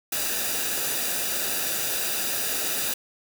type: noise with comb filter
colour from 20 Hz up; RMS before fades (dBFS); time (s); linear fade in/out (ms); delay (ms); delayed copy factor
white; -27; 0.12-2.94; 5; 0.93; -0.6
effects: none